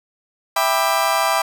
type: chord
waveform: 35% pulse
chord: E minor seventh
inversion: none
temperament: just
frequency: 659.3 / 791.1 / 988.9 / 1186.7 Hz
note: E5 / G5 / B5 / D6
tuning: 0 / +16 / +2 / +18 cents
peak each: -20 dBFS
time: 0.56-1.42 s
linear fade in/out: 5 ms
effects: none